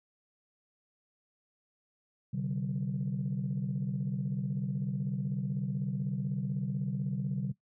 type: chord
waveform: sine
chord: C suspended second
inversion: none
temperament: equal with one note detuned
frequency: 130.81 / 146.83 / 190.97 Hz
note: C3 / D3 / G3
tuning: 0 / 0 / -45 cents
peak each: -34 dBFS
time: 2.33-7.52 s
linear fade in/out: 10 ms
effects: noise-tail reverb RT60 0.1 s tail -17 dB re dry + tanh soft clip ceiling -24 dBFS